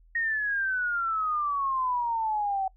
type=exponential sweep; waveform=sine; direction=down; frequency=1873 to 757 Hz; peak=-25 dBFS; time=0.15-2.68 s; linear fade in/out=5 ms; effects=noise-tail reverb RT60 0.1 s tail -23 dB re dry + added 41 Hz sine -54 dBFS peak until 2.76 s